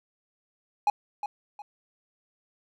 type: tone with echo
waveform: triangle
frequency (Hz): 830.6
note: G#5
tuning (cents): 0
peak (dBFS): -17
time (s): 0.87-0.9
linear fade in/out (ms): 2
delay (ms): 360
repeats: 2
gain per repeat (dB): -10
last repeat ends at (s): 1.62
effects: none